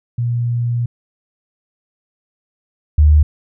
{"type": "tone pair in turn", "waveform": "sine", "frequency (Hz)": [119.5, 75.28], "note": ["A#2", "D2"], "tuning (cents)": [43, 43], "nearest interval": "minor sixth", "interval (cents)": 800, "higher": "first", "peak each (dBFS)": [-15, -6], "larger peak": "second", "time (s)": [[0.18, 0.86], [2.98, 3.23]], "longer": "first", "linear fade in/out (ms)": 5, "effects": []}